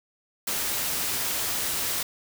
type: noise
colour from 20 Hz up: white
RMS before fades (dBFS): -28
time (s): 0.47-2.03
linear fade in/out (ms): 5
effects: none